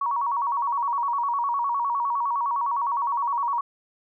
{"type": "tone with vibrato", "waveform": "sine", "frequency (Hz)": 1030, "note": "C6", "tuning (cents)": -28, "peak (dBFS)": -22, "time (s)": [0.01, 3.61], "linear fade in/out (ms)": 5, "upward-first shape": "square", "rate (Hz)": 9.8, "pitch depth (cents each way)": 140, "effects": []}